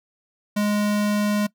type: tone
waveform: square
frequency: 207.7 Hz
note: G#3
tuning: in tune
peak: -20 dBFS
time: 0.56-1.47 s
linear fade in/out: 10 ms
effects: noise-tail reverb RT60 0.1 s tail -20 dB re dry